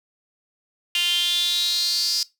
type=tone with high-pass filter sweep; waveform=sawtooth; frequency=350 Hz; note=F4; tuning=4 cents sharp; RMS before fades=-22 dBFS; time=0.95-2.23 s; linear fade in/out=2 ms; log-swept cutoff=2900 to 5000 Hz; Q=9.1; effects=noise-tail reverb RT60 0.2 s tail -19 dB re dry